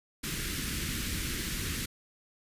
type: band-stop noise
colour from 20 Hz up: pink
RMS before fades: -34 dBFS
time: 0.23-1.86 s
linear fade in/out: 10 ms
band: 360 to 1500 Hz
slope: 24 dB/octave
effects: resampled to 32000 Hz